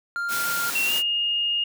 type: tone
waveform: triangle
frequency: 1396.9 Hz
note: F6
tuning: in tune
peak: -23 dBFS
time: 0.16-0.7 s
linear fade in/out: 0 ms
type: high-pass noise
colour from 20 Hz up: white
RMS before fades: -29 dBFS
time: 0.28-1.03 s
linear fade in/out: 50 ms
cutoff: 130 Hz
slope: 24 dB/octave
type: tone with pitch glide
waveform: sine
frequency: 2729 to 2843 Hz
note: F7 to F7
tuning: -41 to +30 cents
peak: -21 dBFS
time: 0.75-1.64 s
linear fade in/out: 5 ms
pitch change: +71 cents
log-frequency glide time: 0.86-0.94 s
effects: none